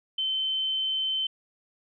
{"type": "tone", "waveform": "sine", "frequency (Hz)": 3079, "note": "G7", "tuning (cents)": -32, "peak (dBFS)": -25, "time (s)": [0.18, 1.27], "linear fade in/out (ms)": 5, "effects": []}